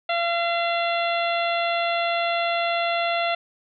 harmonic tone with a mistuned harmonic, 683 Hz, F5, 39 cents flat, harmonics 1 / 2 / 3 / 4 / 5 / 6, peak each -23 / -29 / -30 / -30 / -32 / -38 dBFS, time 0.09-3.35 s, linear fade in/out 5 ms, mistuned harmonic 5, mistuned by +15 cents, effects none

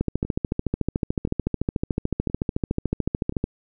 two click trains, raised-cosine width 3 ms, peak -9 / -19 dBFS, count 48 / 4, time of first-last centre 0.01-3.441 / 0.25-3.324 s, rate 13.7 / 0.976 Hz, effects none

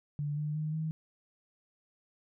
sine tone with pitch steps, 146.4 / 150.17 / 154.03 / 158 Hz, D3 / D3 / D#3 / D#3, -5 / +39 / -17 / +27 cents, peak -31 dBFS, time 0.19-0.91 s, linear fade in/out 0 ms, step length 180 ms, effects none

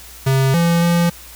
square tone with pitch steps, 133.9 / 169.7 / 171.5 Hz, C3 / F3 / F3, +40 / -49 / -31 cents, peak -13 dBFS, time 0.26-1.1 s, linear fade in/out 10 ms, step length 280 ms, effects added 60 Hz sine -42 dBFS peak until 1.35 s + white hiss -39 dBFS RMS until 1.35 s

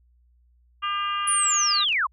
harmonic tone, 401.2 Hz, G4, 40 cents sharp, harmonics 3 / 4 / 5 / 6 / 7 / 8, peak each -25 / -36 / -40 / -40 / -31 / -42 dBFS, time 0.82-1.85 s, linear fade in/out 20 ms
sine linear sweep, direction down, 9950 to 958 Hz, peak -20 dBFS, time 1.27-2.07 s, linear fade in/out 10 ms
clicks, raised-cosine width 0.2 ms, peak -28 dBFS, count 7, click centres 1.542 / 1.582 / 1.71 / 1.751 / 1.792 / 1.888 / 1.927 s
effects added 60 Hz sine -57 dBFS peak until 2.12 s

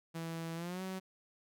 sawtooth tone with pitch glide, 164.81 to 188.23 Hz, E3 to F#3, 0 to +30 cents, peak -35 dBFS, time 0.14-1 s, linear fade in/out 20 ms, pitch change +230 cents, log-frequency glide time 0.55-0.82 s, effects none

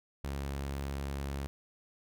sawtooth tone, 69.3 Hz, C#2, in tune, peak -31 dBFS, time 0.24-1.47 s, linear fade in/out 0 ms, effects none

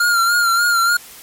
square tone with vibrato, 1396.9 Hz, F6, in tune, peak -13 dBFS, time 0-0.97 s, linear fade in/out 5 ms, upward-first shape sine, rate 3.4 Hz, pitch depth 45 cents each way, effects white hiss -39 dBFS RMS until 1.22 s + MP3 64 kbps

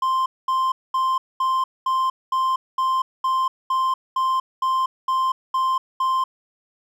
triangle tone bursts, 1046.5 Hz, C6, in tune, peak -16 dBFS, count 14, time 0.02-6.24 s, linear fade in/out 5 ms, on 240 ms, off 220 ms, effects none

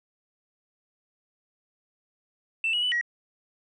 sine tone with pitch steps, 2670 / 2911 / 2981 / 1908 Hz, E7 / F#7 / F#7 / A#6, +22 / -29 / +12 / +40 cents, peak -22 dBFS, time 2.64-3.012 s, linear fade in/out 2 ms, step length 93 ms, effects tanh soft clip ceiling -19 dBFS

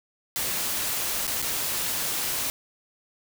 white noise with dropouts, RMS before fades -28 dBFS, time 0.36-2.5 s, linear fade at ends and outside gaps 0 ms, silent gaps 1.269-1.277 / 1.418-1.425 s, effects none

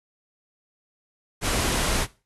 pink low-pass noise, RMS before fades -24 dBFS, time 1.41-2.07 s, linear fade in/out 50 ms, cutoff 12000 Hz, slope 96 dB/octave, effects noise-tail reverb RT60 0.3 s tail -18 dB re dry

